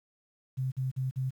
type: tone bursts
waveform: sine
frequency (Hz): 130.7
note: C3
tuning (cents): -1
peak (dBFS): -28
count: 4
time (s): 0.57-1.308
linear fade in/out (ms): 20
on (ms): 150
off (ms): 46
effects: 10-bit